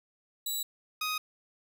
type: tone pair in turn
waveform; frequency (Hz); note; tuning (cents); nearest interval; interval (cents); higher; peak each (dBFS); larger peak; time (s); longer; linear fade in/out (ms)
15% pulse; 3920 / 1250.9; B7 / D#6; -14 / +9; octave + minor sixth; 1977; first; -24; neither; 0.46-0.63 / 1.01-1.18; neither; 5
effects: none